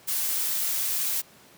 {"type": "noise", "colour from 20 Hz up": "blue", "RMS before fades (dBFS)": -27, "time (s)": [0.07, 1.22], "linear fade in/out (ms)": 20, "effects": ["pink hiss -53 dBFS RMS until 1.57 s", "high-pass 150 Hz 12 dB/octave"]}